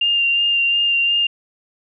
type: tone with vibrato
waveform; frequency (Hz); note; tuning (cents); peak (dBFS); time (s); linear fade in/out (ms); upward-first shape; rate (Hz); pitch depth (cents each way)
sine; 2794; F7; 0; -14; 0.01-1.27; 5; sine; 2.8; 16
effects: none